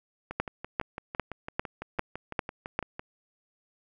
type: two click trains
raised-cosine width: 0.5 ms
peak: -21 / -11 dBFS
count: 17 / 7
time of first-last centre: 0.31-2.995 / 0.4-2.79 s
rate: 5.96 / 2.51 Hz
effects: none